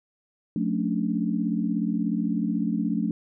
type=chord; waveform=sine; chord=D major seventh; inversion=first; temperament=equal with one note detuned; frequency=180.35 / 220 / 277.2 / 293.7 Hz; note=F#3 / A3 / C#4 / D4; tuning=-44 / 0 / 0 / 0 cents; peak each=-28 / -26 / -31 / -31 dBFS; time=0.56-3.11 s; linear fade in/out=2 ms; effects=none